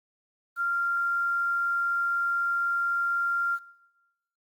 sine tone with quantisation, 1388 Hz, F6, 11 cents flat, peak -24 dBFS, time 0.56-3.59 s, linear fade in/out 50 ms, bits 9, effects noise-tail reverb RT60 1.0 s tail -19 dB re dry + Opus 24 kbps

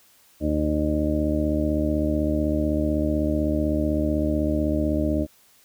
harmonic tone, 75.9 Hz, D#2, 42 cents flat, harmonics 1 / 2 / 3 / 4 / 5 / 7 / 8, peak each -26 / -33 / -28 / -24 / -35 / -35 / -28 dBFS, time 0.4-5.27 s, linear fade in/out 50 ms, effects white hiss -57 dBFS RMS until 5.64 s

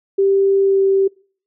sine tone with pitch glide, 392 to 388.8 Hz, G4 to G4, 0 to -14 cents, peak -11 dBFS, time 0.18-1.08 s, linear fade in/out 10 ms, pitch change -14 cents, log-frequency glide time 0.62-0.81 s, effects noise-tail reverb RT60 0.5 s tail -26 dB re dry

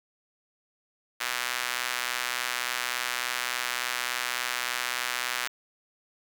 sawtooth tone with high-pass filter, 123.47 Hz, B2, in tune, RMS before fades -31 dBFS, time 1.2-5.48 s, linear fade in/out 10 ms, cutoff 1600 Hz, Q 1.1, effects none

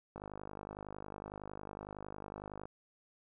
click train, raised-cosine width 1 ms, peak -30 dBFS, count 128, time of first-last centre 0.16-2.655 s, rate 50.9 Hz, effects none

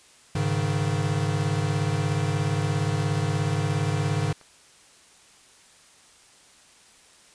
square chord, Ab suspended fourth, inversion none, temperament equal with one note detuned, 102.46 / 138.59 / 155.56 Hz, Ab2 / Db3 / Eb3, -23 / 0 / 0 cents, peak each -28 dBFS, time 0.35-4.33 s, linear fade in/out 5 ms
click, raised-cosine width 0.5 ms, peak -35 dBFS, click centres 4.413 s
effects white hiss -54 dBFS RMS until 7.34 s + resampled to 22050 Hz

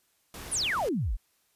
pink noise, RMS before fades -42 dBFS, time 0.34-0.89 s, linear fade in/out 2 ms
sine exponential sweep, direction down, 11175 to 34.34 Hz, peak -26 dBFS, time 0.51-1.17 s, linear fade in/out 20 ms
effects white hiss -70 dBFS RMS until 1.55 s + resampled to 32000 Hz

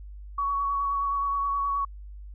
sine tone with vibrato, 1122 Hz, C#6, 21 cents sharp, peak -24 dBFS, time 0.38-1.85 s, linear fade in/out 5 ms, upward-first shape sine, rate 9.5 Hz, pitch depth 17 cents each way, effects added 50 Hz sine -39 dBFS peak until 2.34 s

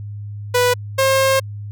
sawtooth tone pair in turn, 492.8 / 535 Hz, B4 / C5, -4 / +38 cents, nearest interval minor second, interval 142 cents, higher second, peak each -9 dBFS, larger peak neither, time 0.54-0.74 / 0.98-1.4 s, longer second, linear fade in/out 10 ms, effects added 103 Hz sine -27 dBFS peak until 1.71 s

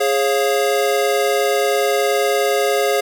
square chord, Db major, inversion second, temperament equal with one note detuned, 415.3 / 545.5 / 698.5 Hz, Ab4 / Db5 / F5, 0 / -28 / 0 cents, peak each -19 / -20 / -22 dBFS, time 0-3.01 s, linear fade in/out 10 ms, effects none

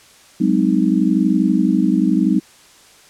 sine chord, Ab dominant seventh, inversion third, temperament just, 186.89 / 207.7 / 259.6 / 311.5 Hz, Gb3 / Ab3 / C4 / Eb4, +18 / 0 / -13 / +2 cents, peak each -18 dBFS, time 0.4-2.4 s, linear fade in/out 10 ms, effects white hiss -47 dBFS RMS until 3.09 s + low-pass 9000 Hz 12 dB/octave

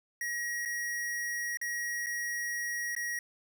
square tone with dropouts, 1900 Hz, A#6, 33 cents sharp, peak -33 dBFS, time 0.21-3.19 s, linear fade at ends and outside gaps 2 ms, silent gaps 0.652-0.657 / 1.572-1.614 / 2.062-2.067 / 2.951-2.964 s, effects none

